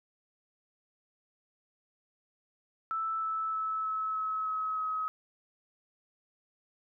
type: tone with pitch steps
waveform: sine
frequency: 1318.5 / 1310.9 / 1303.4 / 1295.8 / 1288.4 / 1281 / 1273.6 Hz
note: E6 / E6 / E6 / E6 / E6 / E6 / D#6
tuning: 0 / -10 / -20 / -30 / -40 / -50 / +40 cents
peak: -30 dBFS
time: 2.91-5.08 s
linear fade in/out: 0 ms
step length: 310 ms
effects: none